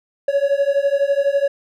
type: beating tone pair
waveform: triangle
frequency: 554.4 / 566.4 Hz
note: C#5 / C#5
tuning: 0 / +37 cents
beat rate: 12 Hz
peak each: -16 dBFS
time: 0.28-1.48 s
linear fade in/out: 5 ms
effects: none